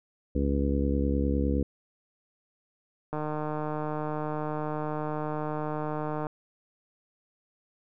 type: harmonic tone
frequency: 69.8 Hz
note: C#2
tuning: 13 cents sharp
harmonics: 1 / 2 / 3 / 4 / 5 / 6 / 7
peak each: -27 / -35 / -31 / -30 / -37 / -37 / -34 dBFS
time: 0.35-1.63 s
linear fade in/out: 5 ms
type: click train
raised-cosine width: 1 ms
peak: -19 dBFS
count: 478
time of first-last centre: 3.13-6.268 s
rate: 152 Hz
effects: none